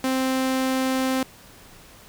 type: tone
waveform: sawtooth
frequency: 261.6 Hz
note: C4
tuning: in tune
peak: -17 dBFS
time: 0.04-1.23 s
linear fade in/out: 2 ms
effects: pink hiss -48 dBFS RMS until 2.08 s